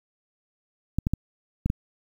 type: clicks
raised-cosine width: 5 ms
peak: -11 dBFS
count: 5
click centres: 0.986 / 1.069 / 1.136 / 1.66 / 1.701 s
effects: 8-bit